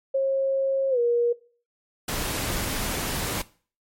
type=tone with pitch glide; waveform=sine; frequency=540 to 475.6 Hz; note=C#5 to A#4; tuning=-45 to +35 cents; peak=-19 dBFS; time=0.14-1.33 s; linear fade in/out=10 ms; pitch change=-220 cents; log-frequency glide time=0.9-0.99 s
type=noise; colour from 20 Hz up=pink; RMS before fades=-28 dBFS; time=2.08-3.42 s; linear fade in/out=5 ms
effects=noise-tail reverb RT60 0.4 s tail -19 dB re dry + MP3 64 kbps